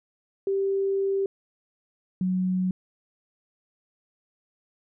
sine tone pair in turn, 391.3 / 184.67 Hz, G4 / F#3, -3 / -3 cents, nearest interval octave + minor second, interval 1300 cents, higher first, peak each -22 dBFS, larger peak neither, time 0.47-1.26 / 2.21-2.71 s, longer first, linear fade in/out 2 ms, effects none

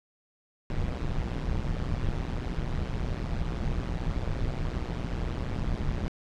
brown noise with amplitude modulation, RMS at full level -26 dBFS, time 0.7-6.08 s, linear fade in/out 0 ms, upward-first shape sine, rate 122 Hz, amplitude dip 90%, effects low-pass 5000 Hz 12 dB/octave

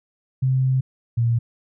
sine tone pair in turn, 130.81 / 117.08 Hz, C3 / A#2, 0 / +8 cents, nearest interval major second, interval 192 cents, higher first, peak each -16 dBFS, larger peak neither, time 0.42-0.81 / 1.17-1.39 s, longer first, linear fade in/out 10 ms, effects none

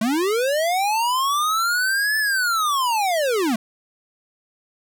square linear two-way sweep, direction up then down, 207.7 to 1754 to 207.7 Hz, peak -19 dBFS, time 0.01-3.56 s, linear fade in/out 5 ms, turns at 2.18 s, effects none

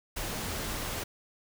pink noise, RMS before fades -35 dBFS, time 0.16-1.04 s, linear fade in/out 10 ms, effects none

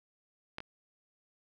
clicks, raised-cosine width 0.3 ms, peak -22 / -26 dBFS, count 2, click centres 0.584 / 0.604 s, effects none

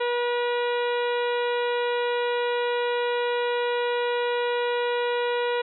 harmonic tone with a mistuned harmonic, 483.3 Hz, B4, 38 cents flat, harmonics 1 / 2 / 3 / 4 / 5 / 6 / 7 / 8, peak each -24 / -30 / -34 / -36 / -38 / -40 / -41 / -42 dBFS, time 0-5.62 s, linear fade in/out 10 ms, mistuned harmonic 6, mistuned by -22 cents, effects none

